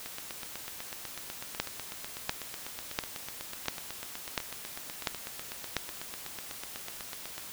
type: two click trains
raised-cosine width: 0.2 ms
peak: -10 / -21 dBFS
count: 7 / 60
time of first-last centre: 1.6-5.767 / 0.06-7.38 s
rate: 1.44 / 8.06 Hz
effects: white hiss -44 dBFS RMS until 7.52 s